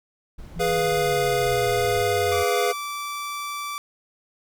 brown noise, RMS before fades -39 dBFS, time 0.38-2.03 s, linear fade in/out 10 ms
sine linear sweep, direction down, 170.2 to 85.4 Hz, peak -31 dBFS, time 0.55-2.44 s, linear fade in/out 20 ms
square chord, F diminished, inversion first, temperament equal, 415.3 / 493.9 / 698.5 Hz, Ab4 / Cb5 / F5, 0 / 0 / 0 cents, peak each -25 / -25 / -26 dBFS, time 0.59-2.73 s, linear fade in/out 20 ms
sawtooth tone, 1163 Hz, D6, 17 cents flat, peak -25 dBFS, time 2.32-3.78 s, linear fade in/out 0 ms
effects none

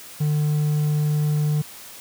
triangle tone, 150 Hz, D3, 37 cents sharp, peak -16 dBFS, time 0.2-1.62 s, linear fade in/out 10 ms, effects white hiss -41 dBFS RMS until 2 s + high-pass 60 Hz 12 dB/octave

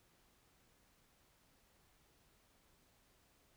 silence, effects pink hiss -72 dBFS RMS until 3.56 s

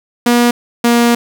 sawtooth tone pair in turn, 240 / 236.8 Hz, B3 / A#3, -49 / +27 cents, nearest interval unison, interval 24 cents, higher first, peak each -4 dBFS, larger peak neither, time 0.26-0.51 / 0.84-1.15 s, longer second, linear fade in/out 5 ms, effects 7-bit

